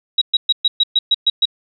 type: tone bursts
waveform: sine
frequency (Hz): 3845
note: B7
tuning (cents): -47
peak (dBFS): -10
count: 9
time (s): 0.18-1.455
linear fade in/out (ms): 5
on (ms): 35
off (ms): 120
effects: none